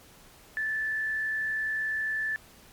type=tone with frequency modulation; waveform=sine; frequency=1750 Hz; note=A6; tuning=10 cents flat; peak=-27 dBFS; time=0.57-2.36 s; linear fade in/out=0 ms; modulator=68 Hz; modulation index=0.34; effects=pink hiss -54 dBFS RMS until 2.72 s + MP3 96 kbps